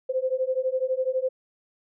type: beating tone pair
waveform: sine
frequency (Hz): 512 / 524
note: C5 / C5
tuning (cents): -38 / +2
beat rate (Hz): 12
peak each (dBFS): -26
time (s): 0.09-1.29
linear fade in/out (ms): 10
effects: none